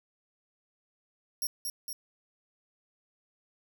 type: tone with echo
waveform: 10% pulse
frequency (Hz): 5588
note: F8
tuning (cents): 0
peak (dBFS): -24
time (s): 1.42-1.47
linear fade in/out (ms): 2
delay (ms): 230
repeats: 2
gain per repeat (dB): -3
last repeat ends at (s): 1.93
effects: none